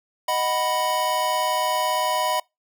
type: chord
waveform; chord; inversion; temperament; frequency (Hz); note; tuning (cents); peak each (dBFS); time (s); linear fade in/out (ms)
square; B major; first; equal; 622.3 / 740 / 987.8; D#5 / F#5 / B5; 0 / 0 / 0; -27 / -28 / -24; 0.28-2.4; 5
effects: noise-tail reverb RT60 0.2 s tail -25 dB re dry